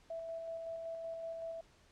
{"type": "tone with tremolo", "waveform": "sine", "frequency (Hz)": 659.3, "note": "E5", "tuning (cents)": 0, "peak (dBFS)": -39, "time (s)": [0.1, 1.61], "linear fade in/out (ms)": 5, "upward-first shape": "square", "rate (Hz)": 5.3, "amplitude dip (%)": 25, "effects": ["pink hiss -66 dBFS RMS until 1.91 s", "low-pass 7000 Hz 12 dB/octave"]}